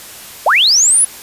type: linear sweep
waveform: sine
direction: up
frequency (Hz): 500 to 10560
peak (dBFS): -7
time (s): 0.46-1.05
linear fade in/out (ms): 5
effects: white hiss -33 dBFS RMS until 1.22 s + resampled to 32000 Hz